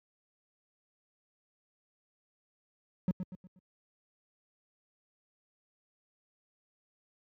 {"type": "tone with echo", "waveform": "triangle", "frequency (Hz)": 184.2, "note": "F#3", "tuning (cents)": -7, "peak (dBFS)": -23, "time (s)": [3.08, 3.11], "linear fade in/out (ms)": 0, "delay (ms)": 120, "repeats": 4, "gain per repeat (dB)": -8, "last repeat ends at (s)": 3.59, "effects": ["high-pass 80 Hz 12 dB/octave"]}